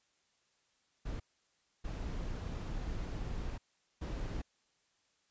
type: noise bursts at uneven times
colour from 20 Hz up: brown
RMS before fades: -39 dBFS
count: 3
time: 1.05-1.2 / 1.84-3.58 / 4.01-4.42 s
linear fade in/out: 10 ms
effects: white hiss -75 dBFS RMS until 5.3 s + resampled to 16000 Hz